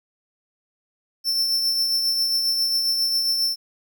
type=tone with tremolo; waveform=45% pulse; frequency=5370 Hz; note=E8; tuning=31 cents sharp; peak=-18 dBFS; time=1.24-3.56 s; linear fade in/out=50 ms; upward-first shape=triangle; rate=7.4 Hz; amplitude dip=40%; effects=10-bit